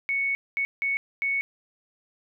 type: tone bursts at uneven times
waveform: sine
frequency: 2217 Hz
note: C#7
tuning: in tune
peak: -23 dBFS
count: 4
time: 0.09-0.35 / 0.57-0.65 / 0.82-0.97 / 1.22-1.41 s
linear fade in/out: 0 ms
effects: none